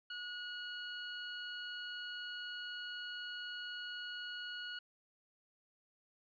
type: tone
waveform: 20% pulse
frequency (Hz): 1452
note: F#6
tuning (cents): -33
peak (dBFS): -37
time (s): 0.1-4.79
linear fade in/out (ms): 5
effects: resampled to 11025 Hz